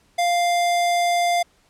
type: tone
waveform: square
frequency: 698 Hz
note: F5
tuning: 1 cent flat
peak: -18 dBFS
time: 0.18-1.43 s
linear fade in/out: 10 ms
effects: pink hiss -60 dBFS RMS until 1.69 s + low-pass 10000 Hz 12 dB/octave